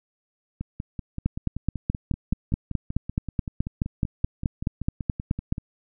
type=two click trains; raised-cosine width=5 ms; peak=-10 / -18 dBFS; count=21 / 27; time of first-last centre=1.26-5.524 / 0.61-5.581 s; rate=4.69 / 5.23 Hz; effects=none